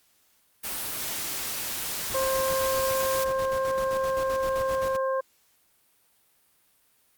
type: noise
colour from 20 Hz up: white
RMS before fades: -32 dBFS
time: 0.63-3.25 s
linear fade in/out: 20 ms
type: noise with tremolo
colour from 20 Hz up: pink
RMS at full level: -38 dBFS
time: 2.09-4.97 s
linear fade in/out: 10 ms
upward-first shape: square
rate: 7.7 Hz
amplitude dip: 60%
type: harmonic tone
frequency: 530 Hz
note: C5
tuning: 22 cents sharp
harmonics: 1 / 2 / 3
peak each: -25 / -30 / -39 dBFS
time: 2.14-5.21 s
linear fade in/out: 10 ms
effects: white hiss -65 dBFS RMS until 7.17 s + Opus 48 kbps